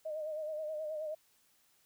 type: tone with vibrato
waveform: sine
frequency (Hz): 618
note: D#5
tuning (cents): -12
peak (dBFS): -36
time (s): 0.05-1.15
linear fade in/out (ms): 10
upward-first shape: sine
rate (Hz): 9.4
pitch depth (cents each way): 51
effects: white hiss -70 dBFS RMS until 1.85 s